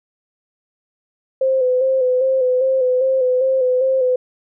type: tone with vibrato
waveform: sine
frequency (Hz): 516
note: C5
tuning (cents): -24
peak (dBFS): -13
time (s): 1.41-4.16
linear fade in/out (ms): 5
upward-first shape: square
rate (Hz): 2.5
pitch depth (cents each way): 37
effects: none